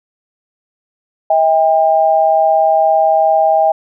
sine tone pair together, 641.4 / 799 Hz, E5 / G5, -48 / +33 cents, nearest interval major third, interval 381 cents, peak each -11 dBFS, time 1.3-3.72 s, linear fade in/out 5 ms, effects none

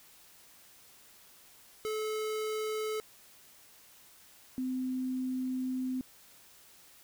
square / sine tone pair in turn, 432.3 / 257 Hz, A4 / C4, -31 / -31 cents, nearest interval major sixth, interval 900 cents, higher first, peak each -33 / -31 dBFS, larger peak second, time 1.85-3 / 4.58-6.01 s, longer second, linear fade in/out 0 ms, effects white hiss -58 dBFS RMS until 7.03 s

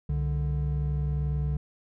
triangle tone pair together, 66 / 146.63 Hz, C2 / D3, +16 / -2 cents, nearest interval octave + major second, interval 1382 cents, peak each -26 dBFS, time 0.09-1.57 s, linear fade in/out 5 ms, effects none

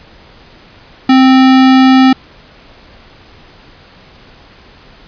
square tone, 261.6 Hz, C4, in tune, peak -4 dBFS, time 1.09-2.13 s, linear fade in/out 5 ms, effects pink hiss -40 dBFS RMS until 5.07 s + resampled to 11025 Hz

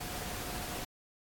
sine tone in noise, 721 Hz, F#5, 45 cents flat, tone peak -49 dBFS, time 0-0.85 s, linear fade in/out 10 ms, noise pink, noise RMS -40 dBFS, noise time 0-0.85 s, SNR -12 dB, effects AAC 64 kbps

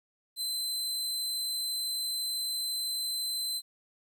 sawtooth tone, 4063 Hz, B7, 48 cents sharp, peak -28 dBFS, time 0.36-3.62 s, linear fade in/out 50 ms, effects 11-bit

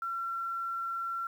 sine tone with quantisation, 1359 Hz, F6, 48 cents flat, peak -32 dBFS, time 0.02-1.27 s, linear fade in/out 2 ms, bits 10, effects none

